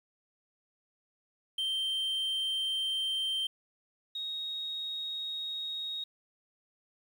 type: tone pair in turn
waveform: triangle / sine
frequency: 3136 / 3757 Hz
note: G7 / A#7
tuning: 0 / +13 cents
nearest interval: minor third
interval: 313 cents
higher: second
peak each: -28 / -34 dBFS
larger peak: first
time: 1.58-3.47 / 4.15-6.04 s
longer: neither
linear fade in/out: 5 ms
effects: 10-bit